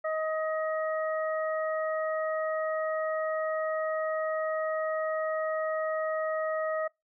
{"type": "harmonic tone", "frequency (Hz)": 630, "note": "D#5", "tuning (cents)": 21, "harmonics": [1, 2, 3], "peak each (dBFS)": [-29, -35, -39], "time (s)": [0.04, 6.88], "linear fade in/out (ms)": 10, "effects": ["noise-tail reverb RT60 0.2 s tail -25 dB re dry"]}